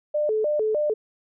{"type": "tone with vibrato", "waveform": "sine", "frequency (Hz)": 509, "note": "C5", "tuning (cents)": -48, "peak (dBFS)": -20, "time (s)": [0.14, 0.94], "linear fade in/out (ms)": 10, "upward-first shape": "square", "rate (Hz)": 3.3, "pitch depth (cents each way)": 280, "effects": []}